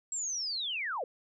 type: linear sweep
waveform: sine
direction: down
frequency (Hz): 7710 to 440.5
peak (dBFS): -32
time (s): 0.12-1.04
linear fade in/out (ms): 2
effects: none